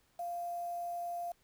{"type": "tone with quantisation", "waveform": "sine", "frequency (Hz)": 696, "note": "F5", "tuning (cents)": -6, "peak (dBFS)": -36, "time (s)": [0.19, 1.32], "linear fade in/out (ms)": 5, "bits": 9, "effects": ["pink hiss -71 dBFS RMS until 1.43 s"]}